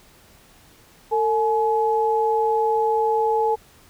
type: tone pair together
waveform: sine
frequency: 450 / 849.5 Hz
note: A4 / G#5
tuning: +39 / +39 cents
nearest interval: major seventh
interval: 1100 cents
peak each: -20 dBFS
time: 1.11-3.56 s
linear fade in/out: 20 ms
effects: pink hiss -52 dBFS RMS until 3.89 s